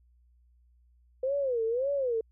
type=tone with vibrato; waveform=sine; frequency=504 Hz; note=B4; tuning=35 cents sharp; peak=-26 dBFS; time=1.23-2.21 s; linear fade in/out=5 ms; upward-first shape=sine; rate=1.8 Hz; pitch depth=210 cents each way; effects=added 60 Hz sine -60 dBFS peak until 2.31 s